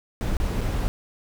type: noise with dropouts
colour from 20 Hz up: brown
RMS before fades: -24 dBFS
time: 0.21-0.88 s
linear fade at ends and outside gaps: 0 ms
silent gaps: 0.368-0.4 / 0.61-0.615 s
effects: none